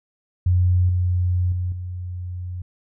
sine tone with level steps, 89.9 Hz, F#2, 49 cents flat, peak -14 / -17 / -21 / -27 dBFS, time 0.46-2.62 s, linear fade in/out 5 ms, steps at 0.89 / 1.52 / 1.72 s, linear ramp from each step 2 ms, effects none

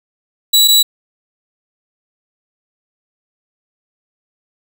sawtooth tone pair in turn, 3920 / 3920 Hz, B7 / B7, -14 / -14 cents, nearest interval unison, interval 0 cents, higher neither, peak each -4 dBFS, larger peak neither, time 0.53-0.68 / 0.68-0.83 s, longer neither, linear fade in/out 10 ms, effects none

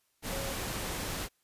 sine tone in noise, 546 Hz, C#5, 26 cents flat, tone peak -39 dBFS, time 0.29-0.56 s, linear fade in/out 50 ms, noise pink, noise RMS -36 dBFS, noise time 0.22-1.29 s, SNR -6 dB, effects white hiss -74 dBFS RMS until 1.43 s + resampled to 32000 Hz

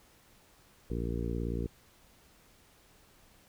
harmonic tone, 58 Hz, A#1, 8 cents flat, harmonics 1 / 2 / 3 / 4 / 5 / 6 / 7 / 8, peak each -35 / -38 / -40 / -41 / -42 / -43 / -43 / -44 dBFS, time 0.9-1.67 s, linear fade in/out 5 ms, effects pink hiss -62 dBFS RMS until 3.48 s

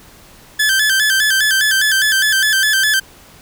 sawtooth tone with vibrato, 1639 Hz, G#6, 23 cents flat, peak -8 dBFS, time 0.59-3 s, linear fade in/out 10 ms, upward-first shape square, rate 4.9 Hz, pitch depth 85 cents each way, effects pink hiss -43 dBFS RMS until 3.41 s

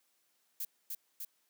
violet noise with echo, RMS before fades -38 dBFS, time 0.6-0.65 s, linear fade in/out 5 ms, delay 300 ms, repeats 2, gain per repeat -2 dB, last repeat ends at 1.25 s, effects white hiss -75 dBFS RMS until 1.49 s + high-pass 200 Hz 12 dB/octave

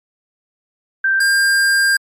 sine / square tone pair in turn, 1568 / 1600 Hz, G6 / G6, 0 / +35 cents, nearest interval unison, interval 35 cents, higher second, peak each -12 dBFS, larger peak neither, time 1.04-1.2 / 1.2-1.97 s, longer second, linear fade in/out 5 ms, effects MP3 64 kbps

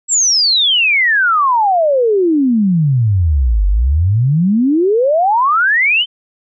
sine exponential two-way sweep, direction down then up, 7810 to 46.25 to 3149 Hz, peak -9 dBFS, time 0.08-6.06 s, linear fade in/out 50 ms, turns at 3.67 s, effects none

